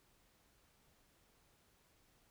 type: silence
effects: pink hiss -72 dBFS RMS until 2.3 s